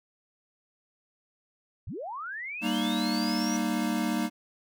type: linear sweep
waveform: sine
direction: up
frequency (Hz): 55 to 5920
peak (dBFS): -34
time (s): 1.87-3.57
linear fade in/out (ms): 5
type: chord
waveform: square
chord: Eb major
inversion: first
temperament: equal with one note detuned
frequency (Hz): 196 / 233.1 / 307.4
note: G3 / Bb3 / Eb4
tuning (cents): 0 / 0 / -21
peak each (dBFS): -33 / -30 / -32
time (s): 2.61-4.3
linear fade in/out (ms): 50
effects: none